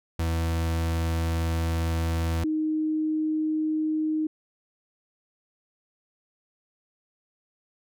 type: tone pair in turn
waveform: 40% pulse / sine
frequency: 82.41 / 311.1 Hz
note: E2 / D#4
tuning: 0 / 0 cents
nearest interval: octave + major seventh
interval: 2300 cents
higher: second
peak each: -23 dBFS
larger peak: neither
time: 0.19-2.44 / 2.44-4.27 s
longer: first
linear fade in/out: 5 ms
effects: none